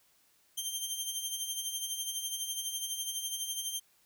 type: tone with tremolo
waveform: 15% pulse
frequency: 3154 Hz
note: G7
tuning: 10 cents sharp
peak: -25 dBFS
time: 0.57-3.8 s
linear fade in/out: 10 ms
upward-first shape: sine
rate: 12 Hz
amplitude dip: 55%
effects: white hiss -68 dBFS RMS until 4.05 s